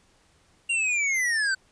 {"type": "linear sweep", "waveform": "square", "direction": "down", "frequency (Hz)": [2794, 1509], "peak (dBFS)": -23, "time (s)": [0.69, 1.55], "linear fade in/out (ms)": 10, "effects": ["pink hiss -62 dBFS RMS until 1.71 s", "resampled to 22050 Hz"]}